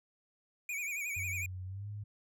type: tone with vibrato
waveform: square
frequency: 2349 Hz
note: D7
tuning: in tune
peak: -36 dBFS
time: 0.69-1.46 s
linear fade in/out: 2 ms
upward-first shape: sine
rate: 11 Hz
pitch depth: 97 cents each way
type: tone with pitch glide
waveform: sine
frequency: 92.3 to 103.6 Hz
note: F#2 to G#2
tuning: -4 to -4 cents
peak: -39 dBFS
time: 1.16-2.04 s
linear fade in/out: 10 ms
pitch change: +200 cents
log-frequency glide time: 1.65-1.88 s
effects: none